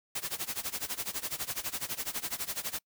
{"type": "noise with tremolo", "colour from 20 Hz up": "white", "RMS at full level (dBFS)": -33, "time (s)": [0.15, 2.79], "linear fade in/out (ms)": 5, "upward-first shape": "sine", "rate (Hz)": 12, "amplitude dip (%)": 90, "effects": ["noise-tail reverb RT60 0.1 s tail -26 dB re dry"]}